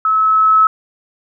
sine tone with level ramp, 1295 Hz, E6, 31 cents flat, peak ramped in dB -11 to -6 dBFS, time 0.05-0.67 s, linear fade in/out 2 ms, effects none

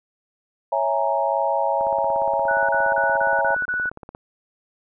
sine chord, A# half-diminished seventh, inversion first, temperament equal, 554.4 / 659.3 / 830.6 / 932.3 Hz, C#5 / E5 / G#5 / A#5, 0 / 0 / 0 / 0 cents, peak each -24 dBFS, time 0.72-3.55 s, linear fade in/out 5 ms
click train, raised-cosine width 1 ms, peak -23 dBFS, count 41, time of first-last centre 1.81-4.149 s, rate 17.1 Hz
sine tone bursts, 1477 Hz, F#6, 3 cents flat, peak -21 dBFS, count 6, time 2.48-3.895 s, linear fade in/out 5 ms, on 210 ms, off 31 ms
effects none

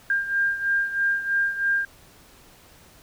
sine beating tone pair, 1600 / 1603.1 Hz, G6 / G6, +35 / +38 cents, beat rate 3.1 Hz, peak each -22 / -27 dBFS, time 0.1-1.85 s, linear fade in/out 2 ms, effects pink hiss -52 dBFS RMS until 3.02 s

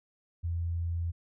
sine tone, 84.8 Hz, E2, 50 cents sharp, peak -29 dBFS, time 0.43-1.12 s, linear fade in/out 20 ms, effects none

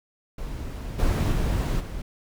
brown noise with level steps, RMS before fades -33 / -22 / -24 / -33 dBFS, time 0.38-2.02 s, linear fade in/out 5 ms, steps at 0.98 / 1.31 / 1.79 s, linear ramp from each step 20 ms, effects none

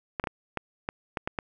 clicks, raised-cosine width 0.5 ms, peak -14 dBFS, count 8, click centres 0.198 / 0.24 / 0.272 / 0.573 / 0.889 / 1.172 / 1.275 / 1.388 s, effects none

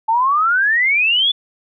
sine exponential sweep, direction up, 869 to 3508 Hz, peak -12 dBFS, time 0.08-1.32 s, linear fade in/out 10 ms, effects none

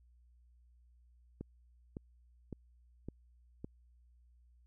click train, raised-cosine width 3 ms, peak -29 dBFS, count 5, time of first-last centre 1.41-3.645 s, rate 1.79 Hz, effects added 60 Hz sine -62 dBFS peak until 4.66 s

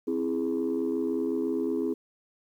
sine chord, C augmented, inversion none, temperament equal, 261.6 / 329.6 / 415.3 Hz, C4 / E4 / G#4, 0 / 0 / 0 cents, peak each -29 dBFS, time 0.07-1.94 s, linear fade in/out 10 ms, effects tanh soft clip ceiling -20 dBFS + 10-bit

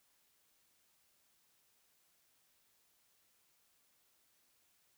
silence, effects white hiss -74 dBFS RMS until 4.97 s

